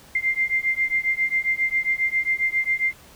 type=beating tone pair; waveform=sine; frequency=2093 / 2100.4 Hz; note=C7 / C7; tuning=0 / +6 cents; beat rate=7.4 Hz; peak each=-23 dBFS; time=0.15-2.93 s; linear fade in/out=5 ms; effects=pink hiss -49 dBFS RMS until 3.15 s